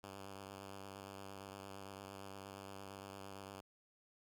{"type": "tone with vibrato", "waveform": "5% pulse", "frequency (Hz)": 98, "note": "G2", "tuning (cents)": 0, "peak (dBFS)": -38, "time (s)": [0.03, 3.61], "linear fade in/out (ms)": 10, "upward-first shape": "triangle", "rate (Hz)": 8.7, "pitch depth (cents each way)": 35, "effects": []}